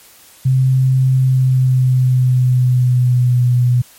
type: tone with pitch glide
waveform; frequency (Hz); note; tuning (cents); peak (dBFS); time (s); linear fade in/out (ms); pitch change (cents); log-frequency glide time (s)
sine; 130.8 to 123.46; C3 to B2; 0 to 0; -9; 0.45-3.82; 10; -100; 1.13-3.46
effects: white hiss -44 dBFS RMS until 3.98 s + MP3 64 kbps